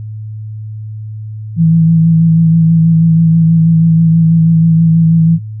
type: tone with vibrato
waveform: sine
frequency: 163.6 Hz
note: E3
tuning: 13 cents flat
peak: -5 dBFS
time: 1.56-5.39 s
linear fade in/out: 50 ms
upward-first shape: sine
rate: 6.2 Hz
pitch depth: 26 cents each way
effects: noise-tail reverb RT60 0.2 s tail -20 dB re dry + added 108 Hz sine -21 dBFS peak until 5.6 s